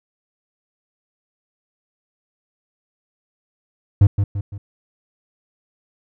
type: tone with echo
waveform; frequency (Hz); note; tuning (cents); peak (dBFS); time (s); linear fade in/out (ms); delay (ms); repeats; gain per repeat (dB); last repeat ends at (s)
triangle; 100.1; G2; +37; -5; 4.01-4.07; 5; 170; 3; -7; 4.58
effects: none